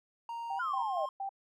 triangle tone with pitch glide, 931 to 1063.3 Hz, A#5 to C6, -2 to +28 cents, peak -35 dBFS, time 0.29-1.09 s, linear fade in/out 2 ms, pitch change +230 cents, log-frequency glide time 0.56-0.64 s
sine tone bursts, 784 Hz, G5, in tune, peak -34 dBFS, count 4, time 0.5-1.292 s, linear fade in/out 5 ms, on 93 ms, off 140 ms
sine exponential sweep, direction down, 1485 to 580 Hz, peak -32 dBFS, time 0.59-1.06 s, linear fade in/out 10 ms
effects none

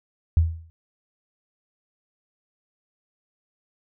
sine tone with exponential decay, 82 Hz, E2, 9 cents flat, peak -11 dBFS, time 0.37-0.7 s, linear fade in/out 0 ms, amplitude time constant 71 ms, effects none

